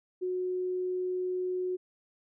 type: tone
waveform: sine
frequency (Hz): 365.9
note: F#4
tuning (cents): -19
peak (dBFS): -29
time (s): 0.21-1.77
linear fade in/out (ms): 20
effects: none